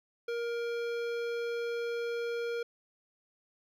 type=tone with hard clipping; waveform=sine; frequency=470 Hz; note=A#4; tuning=14 cents sharp; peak=-34 dBFS; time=0.28-2.63 s; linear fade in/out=5 ms; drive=15 dB; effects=none